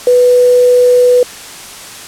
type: tone with quantisation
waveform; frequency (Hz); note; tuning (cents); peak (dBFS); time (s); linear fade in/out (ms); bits
sine; 493.9; B4; 0; -4; 0.07-1.23; 2; 4
effects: white hiss -29 dBFS RMS until 2.07 s + low-pass 10000 Hz 12 dB/octave